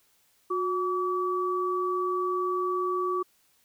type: tone pair together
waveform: sine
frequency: 363.5 / 1146 Hz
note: F#4 / D6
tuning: -31 / -43 cents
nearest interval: octave + minor sixth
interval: 1988 cents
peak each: -28 dBFS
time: 0.5-3.23 s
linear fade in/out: 10 ms
effects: white hiss -66 dBFS RMS until 3.64 s